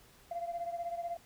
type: beating tone pair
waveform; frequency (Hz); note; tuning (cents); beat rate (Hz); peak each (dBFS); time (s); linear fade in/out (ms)
sine; 684 / 700; F5 / F5; -36 / +4; 16; -36 / -40; 0.31-1.17; 5
effects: tanh soft clip ceiling -30 dBFS + pink hiss -61 dBFS RMS until 1.25 s